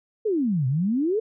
sine exponential two-way sweep, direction down then up, 460.8 to 123.47 to 460.8 Hz, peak -20 dBFS, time 0.25-1.2 s, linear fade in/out 10 ms, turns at 0.67 s, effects none

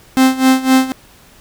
45% pulse tone with tremolo, 261.6 Hz, C4, in tune, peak -6 dBFS, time 0.17-0.92 s, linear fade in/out 0 ms, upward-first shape sine, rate 3.9 Hz, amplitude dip 85%, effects pink hiss -45 dBFS RMS until 1.4 s

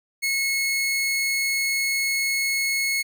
sawtooth tone, 2182 Hz, C#7, 28 cents flat, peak -18 dBFS, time 0.22-3.03 s, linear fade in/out 20 ms, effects none

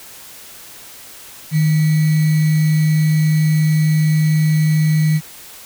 sine tone with sample-and-hold, 155.56 Hz, D#3, in tune, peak -11 dBFS, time 1.51-5.21 s, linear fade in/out 50 ms, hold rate 2100 Hz, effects white hiss -38 dBFS RMS until 5.65 s

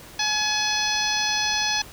harmonic tone, 848 Hz, G#5, 36 cents sharp, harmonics 1 / 2 / 3 / 4 / 5 / 6 / 7, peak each -29 / -29 / -29 / -29 / -29 / -29 / -29 dBFS, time 0.19-1.82 s, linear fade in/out 5 ms, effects pink hiss -44 dBFS RMS until 1.92 s

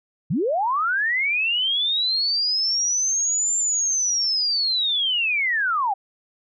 sine linear two-way sweep, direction up then down, 120.3 to 7310 to 746 Hz, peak -19 dBFS, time 0.3-5.94 s, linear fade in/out 10 ms, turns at 3.56 s, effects none

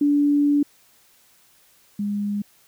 sine tone pair in turn, 289.3 / 204.6 Hz, D4 / G#3, -26 / -26 cents, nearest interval tritone, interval 600 cents, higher first, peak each -15 / -22 dBFS, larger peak first, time 0.01-0.63 / 1.99-2.42 s, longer first, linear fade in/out 5 ms, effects white hiss -57 dBFS RMS until 2.67 s

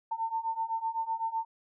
sine beating tone pair, 897 / 904.9 Hz, A5 / A5, +33 / +48 cents, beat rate 7.9 Hz, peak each -34 / -32 dBFS, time 0.11-1.45 s, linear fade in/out 10 ms, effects none

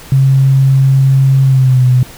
sine tone with pitch glide, 134.6 to 126.31 Hz, C3 to B2, +49 to +39 cents, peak -5 dBFS, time 0.12-2.03 s, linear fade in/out 2 ms, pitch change -110 cents, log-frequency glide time 1.43-1.85 s, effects pink hiss -34 dBFS RMS until 2.17 s

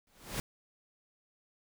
pink noise with exponential growth, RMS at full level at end -33 dBFS, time 0.07-0.4 s, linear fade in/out 1 ms, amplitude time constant 70 ms, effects none

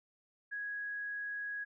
sine tone, 1661.2 Hz, G#6, in tune, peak -37 dBFS, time 0.51-1.65 s, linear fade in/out 20 ms, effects none

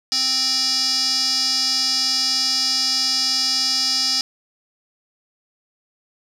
square tone with band-pass filter, 261.6 Hz, C4, in tune, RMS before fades -20 dBFS, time 0.12-4.21 s, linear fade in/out 0 ms, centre 5100 Hz, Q 8.7, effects 8-bit

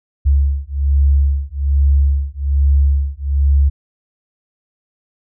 sine beating tone pair, 69.3 / 70.5 Hz, C#2 / C#2, 0 / +30 cents, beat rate 1.2 Hz, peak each -14 dBFS, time 0.25-3.7 s, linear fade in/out 20 ms, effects none

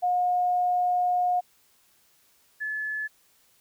sine tone pair in turn, 719 / 1722.5 Hz, F#5 / A6, -50 / -37 cents, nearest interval octave + minor third, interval 1513 cents, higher second, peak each -21 / -28 dBFS, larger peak first, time 0.02-1.41 / 2.6-3.08 s, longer first, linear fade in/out 20 ms, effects white hiss -63 dBFS RMS until 3.6 s

